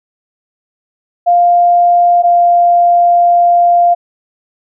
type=tone pair in turn; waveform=sine; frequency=700 / 697.1 Hz; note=F5 / F5; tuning=+4 / -3 cents; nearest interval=unison; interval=7 cents; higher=first; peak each=-5 dBFS; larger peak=neither; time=1.26-2.23 / 2.23-3.95 s; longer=second; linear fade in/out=20 ms; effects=none